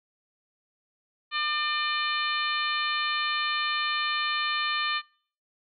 harmonic tone, 600 Hz, D5, 37 cents sharp, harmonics 2 / 3 / 4 / 5 / 6 / 7, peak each -30 / -32 / -33 / -34 / -35 / -35 dBFS, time 1.31-5.02 s, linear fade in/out 50 ms, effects noise-tail reverb RT60 0.5 s tail -24 dB re dry

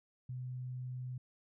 sine tone, 126.5 Hz, B2, 42 cents sharp, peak -39 dBFS, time 0.29-1.18 s, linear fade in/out 5 ms, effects none

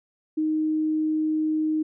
sine tone, 311.1 Hz, D#4, in tune, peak -21 dBFS, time 0.37-1.83 s, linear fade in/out 10 ms, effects none

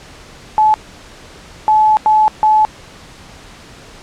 sine tone bursts at uneven times, 861 Hz, A5, 38 cents flat, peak -7 dBFS, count 4, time 0.58-0.74 / 1.68-1.97 / 2.06-2.28 / 2.43-2.65 s, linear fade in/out 0 ms, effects pink hiss -38 dBFS RMS until 4.02 s + low-pass 7000 Hz 12 dB/octave

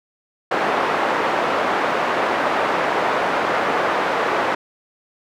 pink band-pass noise, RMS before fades -20 dBFS, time 0.51-4.55 s, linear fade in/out 5 ms, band 500 to 1500 Hz, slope 12 dB/octave, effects none

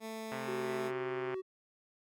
15% pulse tone with pitch glide, 221.4 to 219.5 Hz, A3 to A3, +11 to -4 cents, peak -34 dBFS, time 0-0.92 s, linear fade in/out 50 ms, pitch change -15 cents, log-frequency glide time 0.13-0.67 s
click train, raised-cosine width 0.5 ms, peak -26 dBFS, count 136, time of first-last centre 0.32-1.343 s, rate 132 Hz
triangle tone, 377.2 Hz, F#4, 33 cents sharp, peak -34 dBFS, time 0.47-1.42 s, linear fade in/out 20 ms
effects high-pass 60 Hz 12 dB/octave

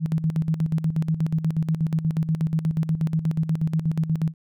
sine tone with tremolo, 159.9 Hz, D#3, 48 cents sharp, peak -18 dBFS, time 0-4.34 s, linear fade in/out 50 ms, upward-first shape square, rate 8.3 Hz, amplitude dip 70%, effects none

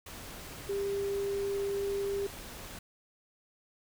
sine tone in noise, 398.3 Hz, G4, 28 cents sharp, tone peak -30 dBFS, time 0.69-2.27 s, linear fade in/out 5 ms, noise pink, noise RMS -45 dBFS, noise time 0.06-2.79 s, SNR +12 dB, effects none

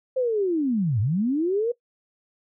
sine linear two-way sweep, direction down then up, 530 to 95.9 to 489.3 Hz, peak -20 dBFS, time 0.16-1.72 s, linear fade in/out 10 ms, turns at 1 s, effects noise-tail reverb RT60 0.1 s tail -20 dB re dry

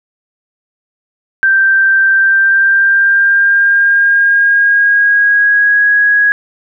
sine tone with pitch glide, 1568 to 1660.3 Hz, G6 to G#6, 0 to -1 cents, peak -6 dBFS, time 1.43-6.32 s, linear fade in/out 0 ms, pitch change +99 cents, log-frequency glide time 2.11-5.9 s, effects none

